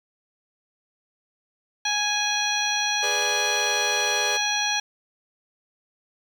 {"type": "harmonic tone", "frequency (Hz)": 830.6, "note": "G#5", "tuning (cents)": 0, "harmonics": [1, 2, 3, 4, 5, 7], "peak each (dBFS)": [-29, -29, -29, -29, -29, -29], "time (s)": [1.85, 4.8], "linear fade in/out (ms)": 5}
{"type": "chord", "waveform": "sawtooth", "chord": "G# diminished", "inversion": "none", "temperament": "equal", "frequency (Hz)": [415.3, 493.9, 587.3], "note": ["G#4", "B4", "D5"], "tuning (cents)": [0, 0, 0], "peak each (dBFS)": -29, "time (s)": [3.02, 4.38], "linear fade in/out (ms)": 20}
{"effects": ["8-bit"]}